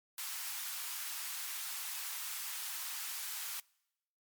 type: high-pass noise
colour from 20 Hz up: white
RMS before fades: -41 dBFS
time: 0.18-3.6 s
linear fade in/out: 2 ms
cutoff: 890 Hz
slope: 24 dB/octave
effects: noise-tail reverb RT60 0.9 s tail -26 dB re dry + MP3 96 kbps